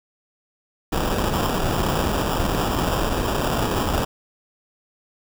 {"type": "noise with sample-and-hold", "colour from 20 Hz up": "pink", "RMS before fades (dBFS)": -22, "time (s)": [0.92, 4.05], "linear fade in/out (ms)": 5, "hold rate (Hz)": 2100, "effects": []}